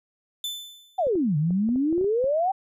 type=tone with exponential decay; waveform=40% pulse; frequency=3520 Hz; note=A7; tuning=in tune; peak=-25 dBFS; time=0.44-1.09 s; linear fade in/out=2 ms; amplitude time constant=140 ms
type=exponential two-way sweep; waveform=sine; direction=down then up; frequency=791 to 143.7 to 791 Hz; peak=-20 dBFS; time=0.98-2.52 s; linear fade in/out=10 ms; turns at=1.37 s
type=clicks; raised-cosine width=2 ms; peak=-26 dBFS; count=10; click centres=1.069 / 1.155 / 1.507 / 1.69 / 1.759 / 1.927 / 1.98 / 2.012 / 2.044 / 2.242 s
effects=none